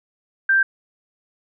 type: tone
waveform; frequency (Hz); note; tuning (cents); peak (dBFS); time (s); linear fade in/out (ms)
sine; 1574; G6; +7; -13; 0.49-0.63; 5
effects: none